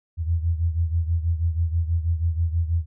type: beating tone pair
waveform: sine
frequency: 82.1 / 88.3 Hz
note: E2 / F2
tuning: -6 / +20 cents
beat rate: 6.2 Hz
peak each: -21 / -26 dBFS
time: 0.17-2.86 s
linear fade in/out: 50 ms
effects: none